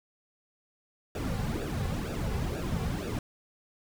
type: noise with flanger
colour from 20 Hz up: brown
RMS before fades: -32 dBFS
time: 1.15-3.19 s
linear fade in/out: 2 ms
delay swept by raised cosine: 0.95 to 3.25 ms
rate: 2.1 Hz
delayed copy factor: -0.8
effects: none